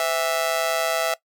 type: tone with amplitude modulation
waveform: sawtooth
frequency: 659.3 Hz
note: E5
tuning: in tune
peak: -13 dBFS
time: 0-1.14 s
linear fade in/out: 2 ms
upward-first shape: sine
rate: 149 Hz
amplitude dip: 80%
effects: noise-tail reverb RT60 0.1 s tail -19 dB re dry